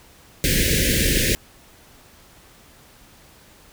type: band-stop noise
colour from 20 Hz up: pink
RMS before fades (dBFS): -19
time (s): 0.44-1.35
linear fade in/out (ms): 0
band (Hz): 560 to 1600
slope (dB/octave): 96
effects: pink hiss -50 dBFS RMS until 3.72 s